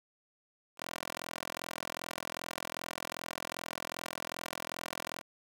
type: tone with high-pass filter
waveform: 10% pulse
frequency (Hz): 42.56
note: F1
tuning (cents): -44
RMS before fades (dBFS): -42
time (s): 0.77-5.23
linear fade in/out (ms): 50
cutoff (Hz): 630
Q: 0.69
effects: 10-bit